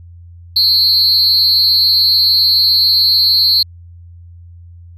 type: tone with amplitude modulation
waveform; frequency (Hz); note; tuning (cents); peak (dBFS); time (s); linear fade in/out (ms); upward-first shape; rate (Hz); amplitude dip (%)
triangle; 4265; C8; +32; -3; 0.56-3.63; 5; sine; 227; 95
effects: added 86 Hz sine -34 dBFS peak until 4.97 s